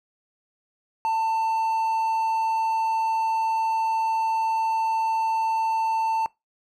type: tone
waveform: triangle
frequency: 893 Hz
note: A5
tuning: 25 cents sharp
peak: -19 dBFS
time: 1.05-6.26 s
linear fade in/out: 0 ms
effects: noise-tail reverb RT60 0.2 s tail -22 dB re dry